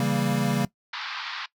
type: chord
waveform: square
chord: C# diminished seventh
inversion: none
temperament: equal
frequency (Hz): 138.59 / 164.81 / 196 / 233.1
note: C#3 / E3 / G3 / Bb3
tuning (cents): 0 / 0 / 0 / 0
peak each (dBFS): -27 / -32 / -28 / -28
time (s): 0-0.65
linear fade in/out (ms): 2
type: band-pass noise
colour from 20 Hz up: pink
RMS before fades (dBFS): -34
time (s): 0.93-1.46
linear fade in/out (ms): 5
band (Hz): 900 to 4800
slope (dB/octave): 48
effects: noise-tail reverb RT60 0.1 s tail -19 dB re dry